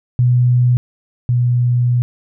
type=tone pair in turn; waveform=sine; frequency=123.47 / 122.33 Hz; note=B2 / B2; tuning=0 / -16 cents; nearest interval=unison; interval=16 cents; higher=first; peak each=-9 / -11 dBFS; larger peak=first; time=0.19-0.77 / 1.29-2.02 s; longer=second; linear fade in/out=0 ms; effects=none